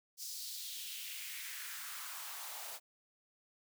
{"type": "noise with high-pass filter sweep", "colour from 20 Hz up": "white", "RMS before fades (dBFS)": -45, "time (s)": [0.17, 2.8], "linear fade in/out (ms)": 50, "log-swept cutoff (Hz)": [5500, 630], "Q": 2.4, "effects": []}